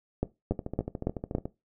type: two click trains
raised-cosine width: 2 ms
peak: -20 / -13 dBFS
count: 14 / 5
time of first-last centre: 0.52-1.455 / 0.23-1.35 s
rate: 13.9 / 3.57 Hz
effects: noise-tail reverb RT60 0.2 s tail -17 dB re dry